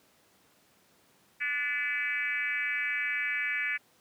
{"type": "tone with frequency modulation", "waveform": "sine", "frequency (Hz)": 2017, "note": "B6", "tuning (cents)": 36, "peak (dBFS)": -28, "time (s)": [1.4, 3.78], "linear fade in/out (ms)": 20, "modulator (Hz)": 275, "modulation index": 1.6, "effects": ["pink hiss -64 dBFS RMS until 4 s", "high-pass 150 Hz 12 dB/octave"]}